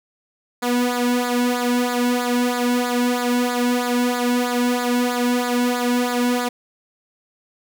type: tone with flanger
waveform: sawtooth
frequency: 244.8 Hz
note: B3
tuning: 15 cents flat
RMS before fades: -20 dBFS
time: 0.62-6.49 s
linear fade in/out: 10 ms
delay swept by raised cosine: 0.34 to 1.64 ms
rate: 3.1 Hz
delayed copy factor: -0.75
effects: none